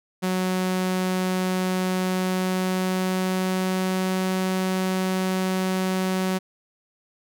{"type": "tone with pitch glide", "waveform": "sawtooth", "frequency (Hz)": [185, 187.04], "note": ["F#3", "F#3"], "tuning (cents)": [0, 19], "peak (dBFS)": -18, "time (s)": [0.22, 6.39], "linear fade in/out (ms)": 20, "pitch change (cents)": 19, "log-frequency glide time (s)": [2.01, 4.3], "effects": []}